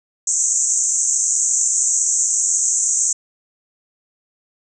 white band-pass noise, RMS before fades -18 dBFS, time 0.27-3.13 s, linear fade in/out 5 ms, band 6200 to 7900 Hz, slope 96 dB/octave, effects none

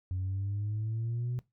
sine exponential sweep, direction up, 91.1 to 124.9 Hz, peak -29 dBFS, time 0.11-1.39 s, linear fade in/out 0 ms, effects noise-tail reverb RT60 0.2 s tail -20 dB re dry + tanh soft clip ceiling -28 dBFS

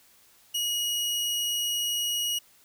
sawtooth tone, 2897 Hz, F#7, 37 cents flat, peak -23 dBFS, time 0.54-2.39 s, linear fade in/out 10 ms, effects white hiss -59 dBFS RMS until 2.64 s

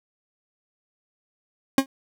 40% pulse tone with exponential decay, 270 Hz, C#4, 45 cents flat, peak -11 dBFS, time 1.78-1.86 s, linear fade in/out 2 ms, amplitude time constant 17 ms, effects none

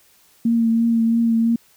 sine tone with vibrato, 229.6 Hz, A#3, 26 cents flat, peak -14 dBFS, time 0.45-1.56 s, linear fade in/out 5 ms, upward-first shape triangle, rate 3 Hz, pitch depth 25 cents each way, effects white hiss -55 dBFS RMS until 1.76 s

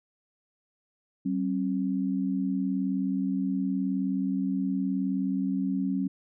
sine tone pair together, 190.9 / 270 Hz, G3 / C#4, -46 / -45 cents, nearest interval tritone, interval 601 cents, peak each -28 dBFS, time 1.25-6.08 s, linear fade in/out 10 ms, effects none

